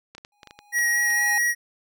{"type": "clicks", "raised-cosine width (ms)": 0.2, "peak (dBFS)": -24, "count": 9, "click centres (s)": [0.15, 0.181, 0.249, 0.432, 0.473, 0.509, 0.59, 0.788, 1.104]}
{"type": "tone with exponential growth", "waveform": "square", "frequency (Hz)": 824, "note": "G#5", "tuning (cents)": -14, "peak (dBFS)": -28, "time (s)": [0.32, 1.38], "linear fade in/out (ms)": 2, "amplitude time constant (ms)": 230}
{"type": "tone with vibrato", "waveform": "square", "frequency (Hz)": 1900, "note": "A#6", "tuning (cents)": 33, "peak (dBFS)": -20, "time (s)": [0.72, 1.55], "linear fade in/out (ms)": 50, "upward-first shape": "sine", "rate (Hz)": 4.4, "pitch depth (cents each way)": 10}
{"effects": []}